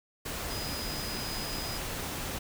sine tone in noise, 4978 Hz, D#8, in tune, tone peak -39 dBFS, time 0.5-1.78 s, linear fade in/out 10 ms, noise pink, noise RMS -36 dBFS, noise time 0.25-2.39 s, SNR -6 dB, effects none

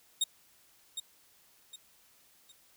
25% pulse tone with echo, 3721 Hz, A#7, 4 cents flat, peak -22 dBFS, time 0.21-0.24 s, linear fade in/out 5 ms, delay 760 ms, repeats 3, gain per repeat -9 dB, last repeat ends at 2.52 s, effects white hiss -64 dBFS RMS until 2.76 s

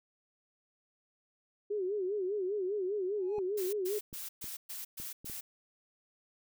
sine tone with vibrato, 392 Hz, G4, in tune, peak -31 dBFS, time 1.7-3.99 s, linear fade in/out 10 ms, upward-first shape sine, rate 5 Hz, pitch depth 140 cents each way
triangle tone with exponential growth, 836 Hz, G#5, 11 cents sharp, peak -38 dBFS, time 3.15-3.39 s, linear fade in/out 1 ms, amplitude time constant 51 ms
clicks, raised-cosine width 3 ms, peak -36 dBFS, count 6, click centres 3.383 / 4.129 / 4.442 / 5 / 5.245 / 5.298 s
blue noise bursts, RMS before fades -42 dBFS, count 7, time 3.57-5.41 s, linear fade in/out 10 ms, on 160 ms, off 120 ms
effects none

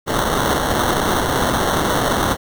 white noise with sample-and-hold, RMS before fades -18 dBFS, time 0.06-2.37 s, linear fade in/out 50 ms, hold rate 2450 Hz, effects none

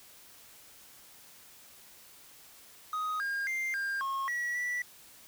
triangle tone with pitch steps, 1253 / 1614 / 2100 / 1599 / 1083 / 1929 / 1959 Hz, D#6 / G#6 / C7 / G6 / C#6 / B6 / B6, +12 / -50 / +6 / +34 / -41 / -41 / -15 cents, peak -29 dBFS, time 2.93-4.82 s, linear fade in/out 2 ms, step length 270 ms, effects white hiss -55 dBFS RMS until 5.27 s

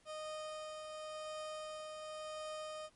30% pulse tone with tremolo, 618 Hz, D#5, 12 cents flat, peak -39 dBFS, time 0.05-2.9 s, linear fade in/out 50 ms, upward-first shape triangle, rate 0.92 Hz, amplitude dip 35%, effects pink hiss -70 dBFS RMS until 2.95 s + MP3 48 kbps

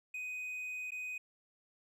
triangle tone with dropouts, 2500 Hz, D#7, 8 cents sharp, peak -37 dBFS, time 0.14-1.18 s, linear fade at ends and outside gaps 5 ms, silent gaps 0.907-0.918 s, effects none

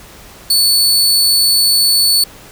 sawtooth tone, 4453 Hz, C#8, 7 cents sharp, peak -6 dBFS, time 0.5-2.24 s, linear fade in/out 5 ms, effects pink hiss -38 dBFS RMS until 2.51 s

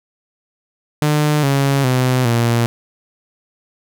sawtooth tone with pitch steps, 150 / 138.35 / 127.6 / 117.69 Hz, D3 / C#3 / C3 / A#2, +37 / -3 / -43 / +17 cents, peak -9 dBFS, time 1.02-2.66 s, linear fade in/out 0 ms, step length 410 ms, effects none

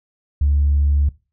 sine tone, 71.8 Hz, D2, 39 cents flat, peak -12 dBFS, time 0.41-1.09 s, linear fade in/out 5 ms, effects noise-tail reverb RT60 0.3 s tail -20 dB re dry + tanh soft clip ceiling -9 dBFS

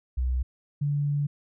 sine tone pair in turn, 63.1 / 144.55 Hz, B1 / D3, +38 / -27 cents, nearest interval octave + major second, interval 1435 cents, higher second, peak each -23 dBFS, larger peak neither, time 0.17-0.43 / 0.81-1.27 s, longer second, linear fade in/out 10 ms, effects none

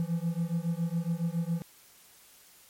triangle beating tone pair, 164.81 / 172.01 Hz, E3 / F3, 0 / -26 cents, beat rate 7.2 Hz, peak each -29 dBFS, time 0-1.62 s, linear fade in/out 0 ms, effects white hiss -57 dBFS RMS until 2.69 s + MP3 64 kbps

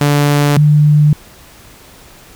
sawtooth / sine tone pair in turn, 145.1 / 149.27 Hz, D3 / D3, -21 / +29 cents, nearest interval unison, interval 50 cents, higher second, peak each -5 dBFS, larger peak neither, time 0.01-0.57 / 0.57-1.13 s, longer neither, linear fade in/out 2 ms, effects pink hiss -40 dBFS RMS until 2.35 s

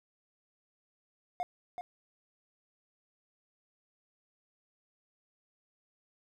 triangle tone with echo, 716 Hz, F5, 43 cents sharp, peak -29 dBFS, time 1.4-1.43 s, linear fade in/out 0 ms, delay 380 ms, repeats 1, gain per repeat -6 dB, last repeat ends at 1.81 s, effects none

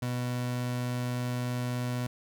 30% pulse tone, 123.47 Hz, B2, in tune, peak -27 dBFS, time 0.02-2.07 s, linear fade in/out 5 ms, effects none

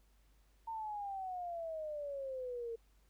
sine exponential sweep, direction down, 914 to 454.4 Hz, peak -39 dBFS, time 0.67-2.76 s, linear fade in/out 10 ms, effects added 50 Hz sine -66 dBFS peak until 3.09 s + pink hiss -75 dBFS RMS until 3.09 s

